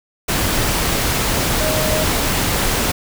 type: tone in noise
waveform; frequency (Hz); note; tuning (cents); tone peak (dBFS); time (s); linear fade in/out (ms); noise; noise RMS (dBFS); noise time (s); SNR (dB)
sine; 622.3; D#5; 0; -21; 1.6-2.04; 10; pink; -18; 0.28-2.92; -6
effects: none